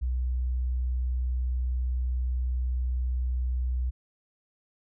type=tone; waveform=sine; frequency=62.4 Hz; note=B1; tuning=19 cents sharp; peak=-25 dBFS; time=0.01-3.91 s; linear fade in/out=20 ms; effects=none